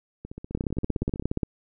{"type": "two click trains", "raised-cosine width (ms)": 3, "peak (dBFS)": [-12, -24], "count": [16, 16], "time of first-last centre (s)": [[0.55, 1.432], [0.25, 1.224]], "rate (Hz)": [17, 15.4], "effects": []}